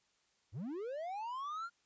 triangle linear sweep, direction up, 80.9 to 1422 Hz, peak -37 dBFS, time 0.52-1.7 s, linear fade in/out 50 ms, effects white hiss -75 dBFS RMS until 1.85 s + resampled to 16000 Hz

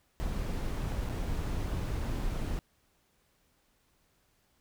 brown noise with dropouts, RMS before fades -33 dBFS, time 0.2-2.59 s, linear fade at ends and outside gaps 0 ms, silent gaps 1.09-1.097 s, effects pink hiss -71 dBFS RMS until 4.6 s

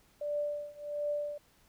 sine tone with tremolo, 587.3 Hz, D5, in tune, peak -29 dBFS, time 0.21-1.38 s, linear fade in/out 5 ms, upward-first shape triangle, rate 1.4 Hz, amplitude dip 95%, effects pink hiss -66 dBFS RMS until 1.68 s

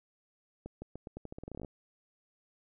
accelerating click train, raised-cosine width 2 ms, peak -29 dBFS, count 17, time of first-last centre 0.66-1.647 s, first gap 160 ms, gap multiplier 0.85, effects none

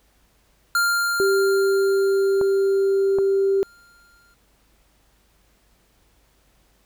square tone with exponential decay, 1396.9 Hz, F6, in tune, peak -17 dBFS, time 0.75-4.34 s, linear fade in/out 2 ms, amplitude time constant 780 ms
sine tone, 391.1 Hz, G4, 4 cents flat, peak -16 dBFS, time 1.2-3.63 s, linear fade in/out 0 ms
clicks, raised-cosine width 1 ms, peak -15 dBFS, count 2, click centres 2.413 / 3.186 s
effects added 50 Hz sine -62 dBFS peak until 6.85 s + pink hiss -62 dBFS RMS until 6.85 s

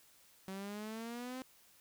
sawtooth exponential sweep, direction up, 188.9 to 261.6 Hz, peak -38 dBFS, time 0.48-1.42 s, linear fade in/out 0 ms, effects white hiss -65 dBFS RMS until 1.8 s

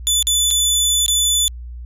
20% pulse tone with dropouts, 3489 Hz, A7, 15 cents flat, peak -8 dBFS, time 0.07-1.48 s, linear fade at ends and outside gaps 0 ms, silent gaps 0.226-0.27 / 0.505-0.51 / 1.062-1.081 s, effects added 60 Hz sine -29 dBFS peak until 1.85 s

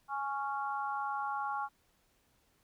harmonic tone, 277.2 Hz, C#4, in tune, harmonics 3 / 4 / 5, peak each -36 / -38 / -40 dBFS, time 0.08-1.69 s, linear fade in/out 50 ms, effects pink hiss -72 dBFS RMS until 2.63 s

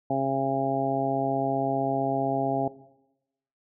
harmonic tone, 135.5 Hz, C#3, 39 cents flat, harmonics 1 / 2 / 3 / 4 / 5 / 6, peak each -33 / -29 / -34 / -33 / -28 / -30 dBFS, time 0.1-2.68 s, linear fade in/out 5 ms, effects noise-tail reverb RT60 0.9 s tail -17 dB re dry

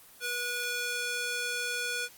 square tone with high-pass filter, 486 Hz, B4, 28 cents flat, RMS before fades -33 dBFS, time 0.2-2.09 s, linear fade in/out 50 ms, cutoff 1400 Hz, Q 0.84, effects white hiss -54 dBFS RMS until 2.17 s + Opus 24 kbps

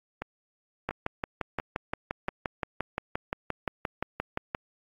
two click trains, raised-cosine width 0.5 ms, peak -14 / -18 dBFS, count 22 / 4, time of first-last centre 0.89-4.549 / 0.22-2.289 s, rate 5.74 / 1.45 Hz, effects AAC 32 kbps

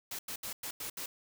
white noise bursts at uneven times, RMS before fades -40 dBFS, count 6, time 0.11-0.19 / 0.28-0.36 / 0.43-0.53 / 0.63-0.71 / 0.8-0.9 / 0.97-1.06 s, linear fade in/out 5 ms, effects none

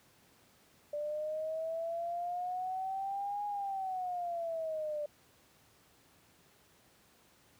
sine exponential two-way sweep, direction up then down, 587.3 to 827 to 587.3 Hz, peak -34 dBFS, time 0.93-5.06 s, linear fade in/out 5 ms, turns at 3.46 s, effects pink hiss -65 dBFS RMS until 7.59 s + high-pass 80 Hz 12 dB/octave

